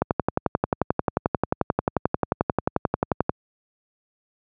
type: click train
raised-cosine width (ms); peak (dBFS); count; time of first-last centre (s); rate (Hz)
1; -5; 38; 0.02-3.294; 11.3
effects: high-pass 80 Hz 12 dB/octave